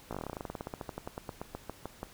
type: slowing click train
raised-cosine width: 1 ms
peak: -23 dBFS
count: 29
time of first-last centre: 0.11-2.03 s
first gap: 17 ms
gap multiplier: 1.09
effects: pink hiss -55 dBFS RMS until 2.13 s